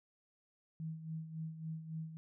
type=tone with tremolo; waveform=sine; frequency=160 Hz; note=D#3; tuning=49 cents sharp; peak=-38 dBFS; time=0.8-2.17 s; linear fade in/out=0 ms; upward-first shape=sine; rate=3.6 Hz; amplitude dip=65%; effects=none